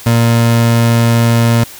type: tone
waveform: 30% pulse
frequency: 116.54 Hz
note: A#2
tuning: in tune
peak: -5 dBFS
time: 0.06-1.64 s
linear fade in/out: 5 ms
effects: white hiss -33 dBFS RMS until 1.79 s